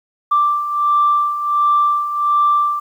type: beating tone pair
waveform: sine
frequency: 1174.7 / 1176.1 Hz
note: D6 / D6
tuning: 0 / +2 cents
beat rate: 1.4 Hz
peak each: -19 / -13 dBFS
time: 0.31-2.8 s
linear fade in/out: 10 ms
effects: tanh soft clip ceiling -5 dBFS + 8-bit